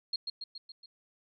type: tone with echo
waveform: sine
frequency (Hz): 4251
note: C8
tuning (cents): +27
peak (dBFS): -29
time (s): 0.13-0.16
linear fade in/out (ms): 5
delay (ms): 140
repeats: 5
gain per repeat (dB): -4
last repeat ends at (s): 0.86
effects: none